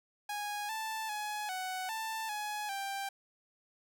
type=tone with pitch steps; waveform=sawtooth; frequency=827 / 881 / 841 / 745 / 887 / 840 / 788 Hz; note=G#5 / A5 / G#5 / F#5 / A5 / G#5 / G5; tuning=-8 / +2 / +22 / +12 / +14 / +19 / +9 cents; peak=-32 dBFS; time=0.29-3.09 s; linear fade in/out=5 ms; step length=400 ms; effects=none